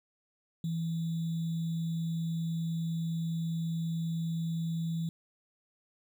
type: tone with sample-and-hold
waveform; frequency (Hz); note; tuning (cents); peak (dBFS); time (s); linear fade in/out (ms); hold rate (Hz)
sine; 164.81; E3; 0; -30; 0.64-5.09; 2; 3675
effects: none